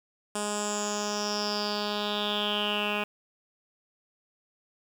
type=tone with low-pass filter sweep; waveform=10% pulse; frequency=207.7 Hz; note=G#3; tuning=in tune; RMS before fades=-30 dBFS; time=0.35-3.04 s; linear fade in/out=5 ms; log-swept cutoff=8700 to 2500 Hz; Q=6.9; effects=8-bit